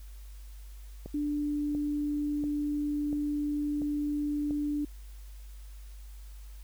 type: click train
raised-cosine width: 2 ms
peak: -27 dBFS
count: 6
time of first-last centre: 1.06-4.508 s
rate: 1.45 Hz
type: tone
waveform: sine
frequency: 293.7 Hz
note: D4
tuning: in tune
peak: -28 dBFS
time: 1.14-4.85 s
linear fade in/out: 5 ms
effects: added 50 Hz sine -43 dBFS peak until 6.63 s + white hiss -60 dBFS RMS until 6.63 s